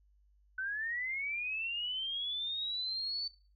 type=linear sweep; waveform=sine; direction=up; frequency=1502 to 4528 Hz; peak=-34 dBFS; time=0.58-3.28 s; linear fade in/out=5 ms; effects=noise-tail reverb RT60 0.4 s tail -21 dB re dry + added 50 Hz sine -64 dBFS peak until 3.55 s